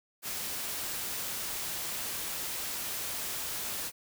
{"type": "noise", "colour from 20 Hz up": "white", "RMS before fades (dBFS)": -36, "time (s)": [0.22, 3.92], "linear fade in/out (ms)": 50, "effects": []}